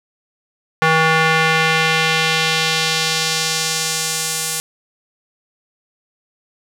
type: tone with band-pass filter sweep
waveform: square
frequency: 160.2 Hz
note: E3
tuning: 49 cents flat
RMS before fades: -17 dBFS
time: 0.82-4.6 s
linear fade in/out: 0 ms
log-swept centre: 1500 to 9200 Hz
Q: 1.1
effects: 7-bit